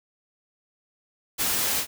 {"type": "noise with ADSR envelope", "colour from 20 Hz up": "white", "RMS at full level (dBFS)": -23, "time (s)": [1.38, 1.87], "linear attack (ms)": 34, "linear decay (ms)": 11, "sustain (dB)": -2, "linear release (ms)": 81, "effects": []}